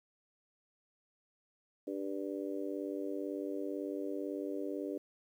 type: harmonic tone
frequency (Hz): 98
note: G2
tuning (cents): 0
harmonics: 3 / 4 / 5 / 6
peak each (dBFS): -39 / -41 / -43 / -45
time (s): 1.87-4.98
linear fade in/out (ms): 5
effects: 11-bit